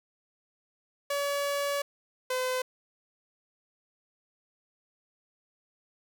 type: tone pair in turn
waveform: sawtooth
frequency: 568 / 510 Hz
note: C#5 / C5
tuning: +42 / -44 cents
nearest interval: major second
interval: 186 cents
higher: first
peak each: -24 dBFS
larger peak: neither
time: 1.1-1.82 / 2.3-2.62 s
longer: first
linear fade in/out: 5 ms
effects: none